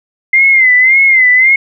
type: tone with vibrato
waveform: sine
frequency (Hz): 2080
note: C7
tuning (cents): -11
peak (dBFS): -4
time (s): 0.33-1.56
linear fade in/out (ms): 5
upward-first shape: sine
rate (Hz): 1.8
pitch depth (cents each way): 82
effects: none